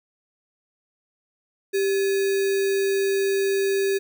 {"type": "tone with sample-and-hold", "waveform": "sine", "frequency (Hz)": 392, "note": "G4", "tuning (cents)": 0, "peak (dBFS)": -19, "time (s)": [1.73, 3.99], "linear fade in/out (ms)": 20, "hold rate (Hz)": 2100, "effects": []}